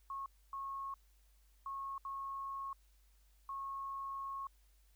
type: tone bursts at uneven times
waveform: sine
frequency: 1093 Hz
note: C#6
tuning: 25 cents flat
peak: -40 dBFS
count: 5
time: 0.1-0.26 / 0.53-0.94 / 1.66-1.98 / 2.05-2.73 / 3.49-4.47 s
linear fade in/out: 2 ms
effects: added 50 Hz sine -65 dBFS peak until 4.95 s + white hiss -75 dBFS RMS until 4.95 s